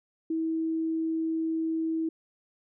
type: tone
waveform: sine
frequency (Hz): 323.2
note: E4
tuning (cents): -34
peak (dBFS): -26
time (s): 0.3-2.09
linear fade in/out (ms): 5
effects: none